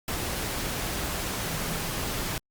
sine tone in noise, 164.81 Hz, E3, in tune, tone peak -37 dBFS, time 1.46-1.89 s, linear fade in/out 2 ms, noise pink, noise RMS -31 dBFS, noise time 0.08-2.38 s, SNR -9 dB, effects Opus 48 kbps

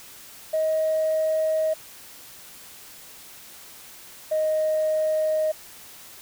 sine tone pair in turn, 630 / 623.1 Hz, D#5 / D#5, +21 / +2 cents, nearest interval unison, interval 19 cents, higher first, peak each -19 dBFS, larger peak neither, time 0.53-1.74 / 4.31-5.52 s, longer neither, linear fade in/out 10 ms, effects tanh soft clip ceiling -16 dBFS + white hiss -45 dBFS RMS until 6.21 s

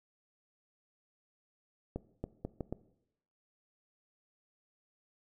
accelerating click train, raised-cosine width 2 ms, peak -23 dBFS, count 5, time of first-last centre 1.96-2.726 s, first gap 280 ms, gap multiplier 0.75, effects noise-tail reverb RT60 0.8 s tail -18 dB re dry

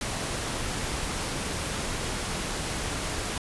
pink noise, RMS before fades -31 dBFS, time 0.01-3.38 s, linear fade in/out 2 ms, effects resampled to 24000 Hz

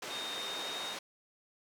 pink band-pass noise, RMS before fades -42 dBFS, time 0.02-0.99 s, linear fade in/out 5 ms, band 430 to 6900 Hz, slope 12 dB/octave
sine tone with pitch glide, 3688 to 3716 Hz, A#7 to A#7, -19 to -6 cents, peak -39 dBFS, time 0.08-0.97 s, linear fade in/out 50 ms, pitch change +13 cents, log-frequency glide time 0.55-0.67 s
effects none

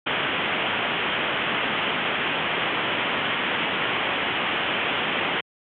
white low-pass noise, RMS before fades -25 dBFS, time 0.06-5.41 s, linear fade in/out 10 ms, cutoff 3300 Hz, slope 96 dB/octave, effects high-pass 150 Hz 12 dB/octave

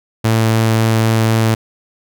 sawtooth tone, 112 Hz, A2, 31 cents sharp, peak -7 dBFS, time 0.24-1.55 s, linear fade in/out 10 ms, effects none

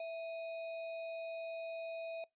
sine tone with sample-and-hold, 659.3 Hz, E5, in tune, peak -39 dBFS, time 0-2.24 s, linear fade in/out 2 ms, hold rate 3150 Hz, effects noise-tail reverb RT60 0.2 s tail -24 dB re dry + resampled to 8000 Hz

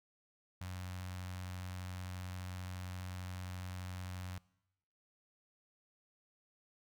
sawtooth tone with notch filter, 91.5 Hz, F#2, 19 cents flat, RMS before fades -44 dBFS, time 0.61-4.38 s, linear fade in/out 0 ms, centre 380 Hz, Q 0.54, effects noise-tail reverb RT60 0.9 s tail -23 dB re dry

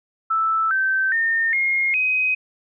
sine tone with pitch steps, 1318.5 / 1550 / 1822.1 / 2142 / 2518 Hz, E6 / G6 / A#6 / C7 / D#7, 0 / -20 / -40 / +40 / +20 cents, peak -17 dBFS, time 0.3-2.35 s, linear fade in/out 10 ms, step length 410 ms, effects none

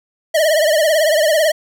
square tone with vibrato, 622.3 Hz, D#5, in tune, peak -12 dBFS, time 0.34-1.52 s, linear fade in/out 10 ms, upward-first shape triangle, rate 18 Hz, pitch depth 120 cents each way, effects none

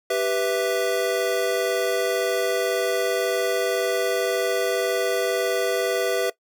square chord, E minor, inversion first, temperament equal, 392 / 493.9 / 659.3 Hz, G4 / B4 / E5, 0 / 0 / 0 cents, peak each -27 / -25 / -26 dBFS, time 0.1-6.3 s, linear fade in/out 5 ms, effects noise-tail reverb RT60 0.1 s tail -19 dB re dry

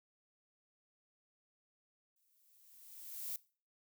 violet noise with exponential growth, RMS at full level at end -40 dBFS, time 2.16-3.36 s, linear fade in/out 2 ms, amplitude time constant 260 ms, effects noise-tail reverb RT60 0.4 s tail -21 dB re dry

